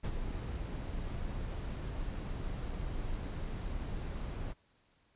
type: noise with ADSR envelope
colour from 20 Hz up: brown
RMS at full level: -32 dBFS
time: 0.03-4.54 s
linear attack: 19 ms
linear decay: 49 ms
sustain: -6 dB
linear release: 28 ms
effects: pink hiss -71 dBFS RMS until 5.15 s + resampled to 8000 Hz